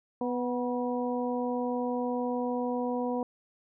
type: harmonic tone with a mistuned harmonic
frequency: 246.9 Hz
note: B3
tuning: in tune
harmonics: 1 / 2 / 3 / 4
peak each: -31 / -32 / -37 / -38 dBFS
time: 0.21-3.23 s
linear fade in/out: 2 ms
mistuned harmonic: 4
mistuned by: -33 cents
effects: none